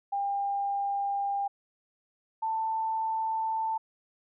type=tone pair in turn; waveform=sine; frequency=800 / 888.2 Hz; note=G5 / A5; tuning=+35 / +16 cents; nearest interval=major second; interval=181 cents; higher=second; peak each=-27 dBFS; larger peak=neither; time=0.12-1.48 / 2.42-3.78 s; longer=neither; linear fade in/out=10 ms; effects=none